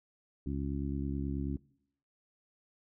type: harmonic tone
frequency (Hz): 69.3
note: C#2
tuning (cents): 0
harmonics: 1 / 2 / 3 / 4 / 5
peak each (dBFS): -37 / -38 / -40 / -38 / -45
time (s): 0.46-1.57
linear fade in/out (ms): 5
effects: noise-tail reverb RT60 0.7 s tail -22 dB re dry